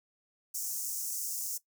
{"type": "high-pass noise", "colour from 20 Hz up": "pink", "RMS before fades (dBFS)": -36, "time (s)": [0.54, 1.58], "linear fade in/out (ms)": 10, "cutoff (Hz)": 5800, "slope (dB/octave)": 48, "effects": ["noise-tail reverb RT60 0.1 s tail -17 dB re dry"]}